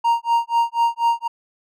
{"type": "tone with tremolo", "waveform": "triangle", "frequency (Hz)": 932.3, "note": "A#5", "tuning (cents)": 0, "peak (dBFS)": -11, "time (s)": [0.04, 1.28], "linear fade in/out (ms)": 10, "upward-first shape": "sine", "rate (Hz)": 4.1, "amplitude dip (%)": 100, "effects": []}